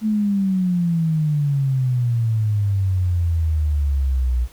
sine exponential sweep, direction down, 220 to 59.4 Hz, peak -16 dBFS, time 0.01-4.48 s, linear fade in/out 50 ms, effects pink hiss -49 dBFS RMS until 4.52 s

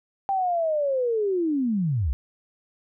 sine linear sweep, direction down, 793 to 55 Hz, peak -21 dBFS, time 0.29-2.13 s, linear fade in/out 0 ms, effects none

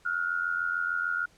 sine tone with amplitude modulation, 1425 Hz, F6, 34 cents sharp, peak -23 dBFS, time 0.05-1.26 s, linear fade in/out 10 ms, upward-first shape sine, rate 86.7 Hz, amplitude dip 80%, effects pink hiss -61 dBFS RMS until 1.37 s + low-pass 9000 Hz 12 dB/octave

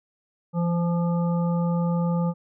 harmonic tone with a mistuned harmonic, 172.6 Hz, F3, 20 cents flat, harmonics 1 / 3 / 5 / 7, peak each -21 / -31 / -35 / -38 dBFS, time 0.53-2.34 s, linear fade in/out 50 ms, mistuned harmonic 1, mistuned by -23 cents, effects none

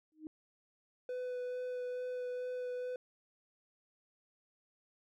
sine tone with exponential growth, 311.1 Hz, D#4, in tune, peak -38 dBFS, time 0.12-0.27 s, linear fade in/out 1 ms, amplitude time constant 32 ms
triangle tone with vibrato, 498.9 Hz, B4, 17 cents sharp, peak -35 dBFS, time 1.09-2.96 s, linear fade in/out 2 ms, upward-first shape sine, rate 2.3 Hz, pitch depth 10 cents each way
effects none

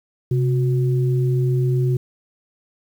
sine tone pair together, 130.7 / 364.6 Hz, C3 / F#4, -1 / -25 cents, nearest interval octave + tritone, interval 1776 cents, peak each -16 / -25 dBFS, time 0.31-1.97 s, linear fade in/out 5 ms, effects 8-bit

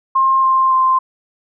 sine tone with pitch steps, 1063 / 1053.8 / 1044.7 Hz, C6 / C6 / C6, +27 / +12 / -3 cents, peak -10 dBFS, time 0.15-0.99 s, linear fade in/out 10 ms, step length 280 ms, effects none

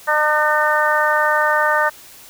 harmonic tone, 302.7 Hz, D#4, 48 cents flat, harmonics 2 / 3 / 4 / 5 / 6, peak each -20 / -20 / -20 / -20 / -20 dBFS, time 0.07-1.9 s, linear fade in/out 20 ms, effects white hiss -42 dBFS RMS until 2.29 s

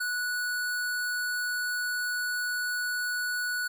square tone, 1473 Hz, F#6, 8 cents flat, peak -29 dBFS, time 0-3.68 s, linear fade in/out 10 ms, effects none

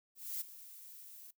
violet noise with ADSR envelope, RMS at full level -38 dBFS, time 0.15-1.31 s, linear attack 260 ms, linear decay 11 ms, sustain -15 dB, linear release 6 ms, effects noise-tail reverb RT60 0.1 s tail -18 dB re dry

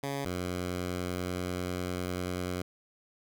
10% pulse tone pair in turn, 139.5 / 90.11 Hz, C#3 / F#2, +11 / -45 cents, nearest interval minor sixth, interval 756 cents, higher first, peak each -24 dBFS, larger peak neither, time 0.03-0.25 / 0.25-2.62 s, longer second, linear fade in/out 5 ms, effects none

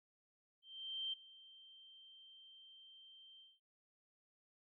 sine tone with ADSR envelope, 3136 Hz, G7, in tune, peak -38 dBFS, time 0.62-3.6 s, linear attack 510 ms, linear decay 11 ms, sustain -20 dB, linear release 200 ms, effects none

